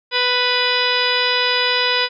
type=harmonic tone; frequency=495.1 Hz; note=B4; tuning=4 cents sharp; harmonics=1 / 2 / 3 / 4 / 5 / 6 / 7 / 8 / 10; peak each=-24 / -24 / -24 / -24 / -24 / -24 / -24 / -24 / -24 dBFS; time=0.11-2.09 s; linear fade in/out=50 ms; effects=none